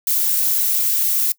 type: noise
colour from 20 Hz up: violet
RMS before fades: -18 dBFS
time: 0.07-1.32 s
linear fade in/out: 2 ms
effects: noise-tail reverb RT60 0.1 s tail -21 dB re dry